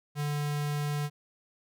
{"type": "tone with notch filter", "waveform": "square", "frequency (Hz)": 146.83, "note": "D3", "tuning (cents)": 0, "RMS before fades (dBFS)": -31, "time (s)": [0.15, 1.1], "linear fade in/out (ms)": 50, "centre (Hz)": 330, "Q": 1.3, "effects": []}